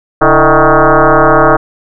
sine tone with frequency modulation, 329.6 Hz, E4, in tune, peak -3 dBFS, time 0.21-1.57 s, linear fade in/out 10 ms, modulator 156 Hz, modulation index 7.1, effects none

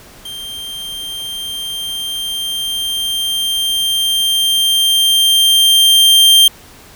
45% pulse tone with level ramp, 3170 Hz, G7, 19 cents sharp, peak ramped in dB -25 to -4 dBFS, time 0.25-6.48 s, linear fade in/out 5 ms, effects pink hiss -40 dBFS RMS until 6.95 s

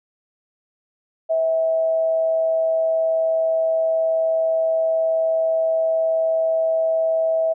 sine tone with amplitude modulation, 649 Hz, E5, 27 cents flat, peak -15 dBFS, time 1.29-7.54 s, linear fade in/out 20 ms, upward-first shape sine, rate 139 Hz, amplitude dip 30%, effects none

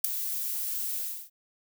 violet noise with ADSR envelope, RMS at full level -19 dBFS, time 0.04-1.3 s, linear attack 7 ms, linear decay 5 ms, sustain -13 dB, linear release 300 ms, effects none

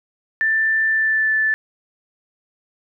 sine tone with pitch glide, 1773 to 1752.6 Hz, A6 to A6, +13 to -7 cents, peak -15 dBFS, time 0.41-1.54 s, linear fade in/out 0 ms, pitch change -20 cents, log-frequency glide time 0.88-1.33 s, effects none

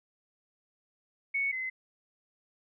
sine tone pair in turn, 2217 / 2048 Hz, C#7 / C7, 0 / -38 cents, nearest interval minor second, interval 138 cents, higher first, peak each -27 / -32 dBFS, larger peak first, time 1.34-1.52 / 1.52-1.7 s, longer neither, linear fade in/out 10 ms, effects none

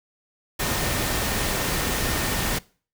sine tone in noise, 1824 Hz, A#6, 38 cents flat, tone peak -36 dBFS, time 0.59-2.59 s, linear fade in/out 10 ms, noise pink, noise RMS -25 dBFS, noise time 0.59-2.59 s, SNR -14 dB, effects noise-tail reverb RT60 0.4 s tail -22 dB re dry

